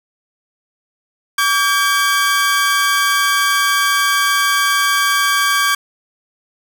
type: tone pair together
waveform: sawtooth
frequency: 1145 / 1598.5 Hz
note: D6 / G6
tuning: -44 / +33 cents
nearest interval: tritone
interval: 577 cents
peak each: -12 dBFS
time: 1.38-5.75 s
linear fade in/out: 5 ms
effects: none